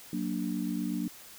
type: chord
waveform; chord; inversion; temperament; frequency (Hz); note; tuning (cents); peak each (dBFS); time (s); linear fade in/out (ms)
sine; Gb augmented; none; equal; 185 / 233.1 / 293.7; Gb3 / Bb3 / D4; 0 / 0 / 0; -34; 0.13-1.08; 2
effects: white hiss -50 dBFS RMS until 1.38 s